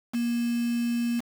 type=tone with quantisation; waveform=sine; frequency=236.7 Hz; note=A#3; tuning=27 cents sharp; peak=-24 dBFS; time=0.13-1.21 s; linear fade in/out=20 ms; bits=6; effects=none